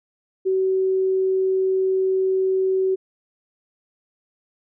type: tone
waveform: sine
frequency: 378.8 Hz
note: F#4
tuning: 41 cents sharp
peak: -17 dBFS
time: 0.45-2.96 s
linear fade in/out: 20 ms
effects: none